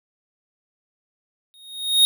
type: tone with exponential growth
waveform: square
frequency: 3729 Hz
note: A#7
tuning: in tune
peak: -10 dBFS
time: 1.54-2.05 s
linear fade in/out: 0 ms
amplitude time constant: 110 ms
effects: none